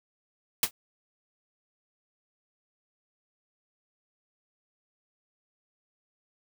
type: noise with exponential decay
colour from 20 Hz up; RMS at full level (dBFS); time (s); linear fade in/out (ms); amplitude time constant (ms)
white; -18; 0.63-0.71; 2; 16
effects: none